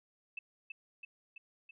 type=tone with echo; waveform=sine; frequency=2637 Hz; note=E7; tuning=in tune; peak=-38 dBFS; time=0.37-0.39 s; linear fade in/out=5 ms; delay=330 ms; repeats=4; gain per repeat=-3 dB; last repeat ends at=1.71 s; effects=none